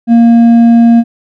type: tone with hard clipping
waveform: sine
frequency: 233.1 Hz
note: A#3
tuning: in tune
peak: -3 dBFS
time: 0.07-1.04 s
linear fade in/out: 50 ms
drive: 4 dB
effects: none